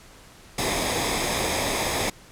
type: noise with comb filter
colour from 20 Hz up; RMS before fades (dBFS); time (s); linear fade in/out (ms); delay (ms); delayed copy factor
pink; -25; 0.58-2.1; 5; 0.69; -0.6
effects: pink hiss -49 dBFS RMS until 2.31 s + low-pass 11000 Hz 12 dB/octave